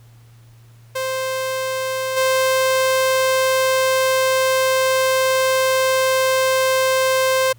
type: tone with level steps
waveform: sawtooth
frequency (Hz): 523.3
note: C5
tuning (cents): 0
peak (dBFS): -17 / -11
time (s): 0.95-7.53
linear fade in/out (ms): 10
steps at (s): 2.16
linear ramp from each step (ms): 20
effects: added 116 Hz sine -44 dBFS peak until 7.58 s + pink hiss -56 dBFS RMS until 7.58 s